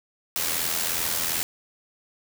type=noise with amplitude modulation; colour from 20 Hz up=white; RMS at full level=-24 dBFS; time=0.36-1.43 s; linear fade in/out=0 ms; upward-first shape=sine; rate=82.6 Hz; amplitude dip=55%; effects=none